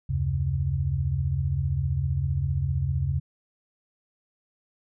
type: tone cluster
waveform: sine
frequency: 75.1 / 90.4 / 135 Hz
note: D2 / F#2 / C#3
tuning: +39 / -40 / -45 cents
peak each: -29 / -28 / -26 dBFS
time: 0.09-3.2 s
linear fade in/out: 10 ms
effects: none